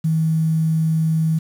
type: tone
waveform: sine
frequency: 160 Hz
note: D#3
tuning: 49 cents sharp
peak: -15 dBFS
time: 0.04-1.39 s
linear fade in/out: 10 ms
effects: 7-bit